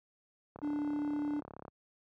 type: click train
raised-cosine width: 1 ms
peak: -32 dBFS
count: 40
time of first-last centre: 0.56-1.681 s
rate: 34.8 Hz
type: tone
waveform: triangle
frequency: 293.7 Hz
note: D4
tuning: in tune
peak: -30 dBFS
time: 0.62-1.41 s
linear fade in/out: 20 ms
effects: high-pass 80 Hz 12 dB/octave